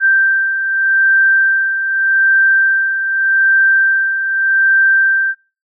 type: beating tone pair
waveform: sine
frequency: 1568 / 1568.83 Hz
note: G6 / G6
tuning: 0 / +1 cents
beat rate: 0.83 Hz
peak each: -18 / -10 dBFS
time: 0-5.35 s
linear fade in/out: 50 ms
effects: noise-tail reverb RT60 0.3 s tail -20 dB re dry